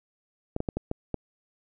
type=clicks; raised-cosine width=2 ms; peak=-15 dBFS; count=6; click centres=0.564 / 0.604 / 0.688 / 0.77 / 0.914 / 1.143 s; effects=none